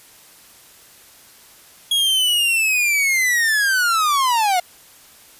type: linear sweep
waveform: 45% pulse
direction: down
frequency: 3322 to 698.5 Hz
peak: -15 dBFS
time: 1.91-4.6 s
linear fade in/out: 5 ms
effects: white hiss -47 dBFS RMS until 5.39 s + resampled to 32000 Hz